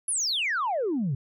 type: exponential sweep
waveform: sine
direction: down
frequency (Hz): 11140 to 123.47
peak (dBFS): -23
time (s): 0.08-1.15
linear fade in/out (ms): 5
effects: tanh soft clip ceiling -21 dBFS